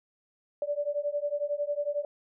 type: beating tone pair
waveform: sine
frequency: 577 / 588 Hz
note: D5 / D5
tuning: -31 / +2 cents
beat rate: 11 Hz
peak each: -31 dBFS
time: 0.62-2.05 s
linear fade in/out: 2 ms
effects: none